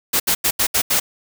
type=noise bursts at uneven times; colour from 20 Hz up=white; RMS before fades=-17 dBFS; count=6; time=0.13-0.2 / 0.27-0.35 / 0.44-0.51 / 0.59-0.67 / 0.74-0.82 / 0.9-1 s; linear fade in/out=10 ms; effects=none